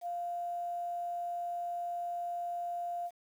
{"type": "tone with quantisation", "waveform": "sine", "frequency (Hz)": 698, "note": "F5", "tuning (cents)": -1, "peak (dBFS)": -34, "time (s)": [0.01, 3.11], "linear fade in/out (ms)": 50, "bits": 10, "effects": []}